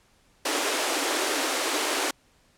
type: high-pass noise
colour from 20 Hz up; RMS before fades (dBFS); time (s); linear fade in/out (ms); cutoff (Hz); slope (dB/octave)
pink; -26; 0.45-2.11; 5; 270; 96
effects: pink hiss -62 dBFS RMS until 2.57 s + low-pass 10000 Hz 12 dB/octave